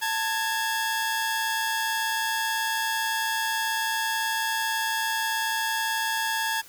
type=tone pair together; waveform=sawtooth; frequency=889.7 / 1661.2 Hz; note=A5 / G#6; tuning=+19 / 0 cents; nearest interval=major seventh; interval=1081 cents; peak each=-24 dBFS; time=0.01-6.62 s; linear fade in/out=20 ms; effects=white hiss -49 dBFS RMS until 6.68 s